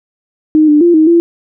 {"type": "tone with pitch steps", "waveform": "sine", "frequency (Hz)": [309.4, 297.7, 345.2, 314, 339.5], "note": ["D#4", "D4", "F4", "D#4", "F4"], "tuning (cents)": [-10, 24, -20, 16, -49], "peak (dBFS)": -4, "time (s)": [0.55, 1.2], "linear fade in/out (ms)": 0, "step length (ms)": 130, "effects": []}